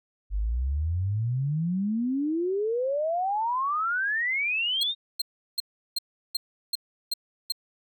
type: exponential sweep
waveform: sine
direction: up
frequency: 47.31 to 3744 Hz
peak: -24 dBFS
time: 0.3-4.95 s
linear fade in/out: 50 ms
type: tone bursts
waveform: 40% pulse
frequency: 4186 Hz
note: C8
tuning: in tune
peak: -23 dBFS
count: 8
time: 4.81-7.522 s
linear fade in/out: 5 ms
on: 24 ms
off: 360 ms
effects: none